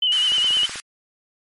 sine tone with vibrato, 2976 Hz, F#7, 9 cents sharp, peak -16 dBFS, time 0.02-0.66 s, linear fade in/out 5 ms, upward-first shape square, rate 9.8 Hz, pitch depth 42 cents each way
pink high-pass noise, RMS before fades -32 dBFS, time 0.12-0.8 s, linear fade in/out 0 ms, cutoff 1300 Hz, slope 24 dB/octave
click train, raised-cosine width 1 ms, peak -24 dBFS, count 8, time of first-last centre 0.32-0.758 s, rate 16 Hz
effects low-pass 12000 Hz 12 dB/octave + MP3 48 kbps

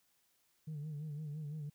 sine tone with vibrato, 150.6 Hz, D3, 44 cents sharp, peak -38 dBFS, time 0.67-1.7 s, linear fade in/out 10 ms, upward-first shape sine, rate 5.9 Hz, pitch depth 74 cents each way, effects tanh soft clip ceiling -38 dBFS + white hiss -75 dBFS RMS until 1.74 s

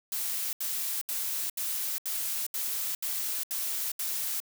blue noise bursts, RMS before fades -32 dBFS, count 9, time 0.12-4.402 s, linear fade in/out 2 ms, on 410 ms, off 74 ms, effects none

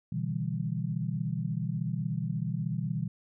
sine chord, E minor seventh, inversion second, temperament just, 123.61 / 148.33 / 164.81 / 197.78 Hz, B2 / D3 / E3 / G3, +2 / +18 / 0 / +16 cents, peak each -34 / -36 / -33 / -37 dBFS, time 0.12-3.08 s, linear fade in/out 5 ms, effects none

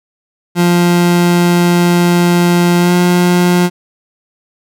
30% pulse tone with pitch glide, 174.61 to 177.35 Hz, F3 to F3, 0 to +27 cents, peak -5 dBFS, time 0.55-3.7 s, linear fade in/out 50 ms, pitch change +27 cents, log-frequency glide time 2.79-2.93 s, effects none

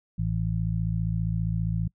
harmonic tone, 55 Hz, A1, in tune, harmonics 1 / 2 / 3, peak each -31 / -28 / -28 dBFS, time 0.18-1.88 s, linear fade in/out 10 ms, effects noise-tail reverb RT60 0.1 s tail -24 dB re dry

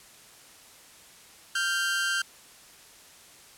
sawtooth tone pair together, 1393.6 / 1568 Hz, F6 / G6, -4 / 0 cents, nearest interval major second, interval 204 cents, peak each -27 / -23 dBFS, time 1.55-2.22 s, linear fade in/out 5 ms, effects white hiss -52 dBFS RMS until 3.57 s + low-pass 11000 Hz 12 dB/octave

